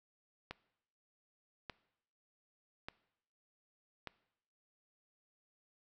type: click train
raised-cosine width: 0.3 ms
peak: -26 dBFS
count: 4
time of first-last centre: 0.51-4.073 s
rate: 0.842 Hz
effects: noise-tail reverb RT60 0.8 s tail -20 dB re dry